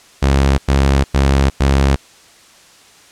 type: tone bursts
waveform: sawtooth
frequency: 68.4 Hz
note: C#2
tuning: 23 cents flat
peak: -6 dBFS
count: 4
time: 0.22-1.96 s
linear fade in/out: 10 ms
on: 360 ms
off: 100 ms
effects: white hiss -45 dBFS RMS until 3.11 s + low-pass 8000 Hz 12 dB/octave